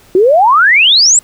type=exponential sweep; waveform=sine; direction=up; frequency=352.1 to 8000 Hz; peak=-4 dBFS; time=0.15-1.19 s; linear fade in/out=2 ms; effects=pink hiss -44 dBFS RMS until 1.23 s